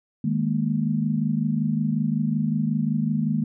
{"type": "chord", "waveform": "sine", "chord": "D# suspended fourth", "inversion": "none", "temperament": "equal", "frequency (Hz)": [155.56, 207.7, 233.1], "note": ["D#3", "G#3", "A#3"], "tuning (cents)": [0, 0, 0], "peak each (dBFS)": -25, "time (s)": [0.24, 3.44], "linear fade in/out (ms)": 5, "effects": []}